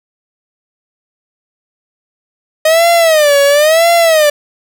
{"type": "tone with vibrato", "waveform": "45% pulse", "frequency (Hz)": 620, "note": "D#5", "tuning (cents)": -6, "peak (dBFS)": -6, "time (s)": [2.65, 4.3], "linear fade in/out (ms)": 5, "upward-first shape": "sine", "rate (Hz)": 0.98, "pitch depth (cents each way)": 170, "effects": []}